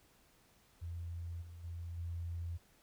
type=tone with level steps; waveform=sine; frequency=85.1 Hz; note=F2; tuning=44 cents flat; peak=-40 / -48 / -41 / -38 dBFS; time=0.81-2.58 s; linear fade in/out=20 ms; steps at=1.41 / 1.63 / 1.97 s; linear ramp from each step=20 ms; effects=pink hiss -68 dBFS RMS until 2.82 s